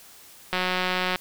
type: click train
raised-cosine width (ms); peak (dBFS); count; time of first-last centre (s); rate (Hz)
0.3; -9; 116; 0.53-1.158; 183
effects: white hiss -49 dBFS RMS until 1.2 s